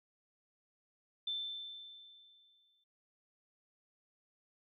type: tone with exponential decay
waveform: sine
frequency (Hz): 3542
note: A7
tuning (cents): +11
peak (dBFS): -34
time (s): 1.27-2.84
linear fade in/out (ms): 5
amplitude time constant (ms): 340
effects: none